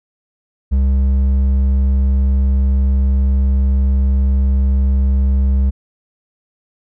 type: tone with hard clipping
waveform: sine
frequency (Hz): 67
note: C2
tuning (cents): +42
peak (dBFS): -12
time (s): 0.71-5.71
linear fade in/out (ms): 20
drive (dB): 5
effects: none